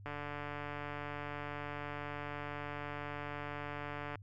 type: click train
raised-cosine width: 0.5 ms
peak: -27 dBFS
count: 599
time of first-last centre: 0.06-4.156 s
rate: 146 Hz
effects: added 100 Hz sine -50 dBFS peak until 4.22 s